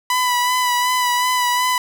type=tone with vibrato; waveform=sawtooth; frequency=992 Hz; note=B5; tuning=7 cents sharp; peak=-12 dBFS; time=0.1-1.78 s; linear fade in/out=2 ms; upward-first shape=sine; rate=2.7 Hz; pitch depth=27 cents each way; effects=none